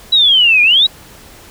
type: exponential two-way sweep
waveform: sine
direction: down then up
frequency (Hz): 3951 to 2394 to 3951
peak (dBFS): -6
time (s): 0.12-0.87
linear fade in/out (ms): 10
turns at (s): 0.62
effects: pink hiss -39 dBFS RMS until 1.5 s